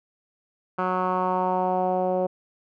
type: tone with low-pass filter sweep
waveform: 10% pulse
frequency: 183.9 Hz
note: F#3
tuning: 10 cents flat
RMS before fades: -24 dBFS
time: 0.78-2.27 s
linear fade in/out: 10 ms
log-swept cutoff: 1400 to 580 Hz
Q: 2.9
effects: none